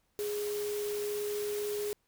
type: tone in noise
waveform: sine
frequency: 415.3 Hz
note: G#4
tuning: in tune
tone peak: -32 dBFS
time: 0.19-1.93 s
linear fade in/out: 0 ms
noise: white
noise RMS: -43 dBFS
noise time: 0.19-1.93 s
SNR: +8 dB
effects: pink hiss -75 dBFS RMS until 2.07 s